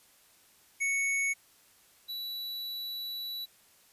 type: tone pair in turn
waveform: square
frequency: 2217 / 3940 Hz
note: C#7 / B7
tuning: 0 / -5 cents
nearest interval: minor seventh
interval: 995 cents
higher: second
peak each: -28 / -36 dBFS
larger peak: first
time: 0.8-1.34 / 2.08-3.46 s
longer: second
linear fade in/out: 20 ms
effects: white hiss -62 dBFS RMS until 3.92 s + resampled to 32000 Hz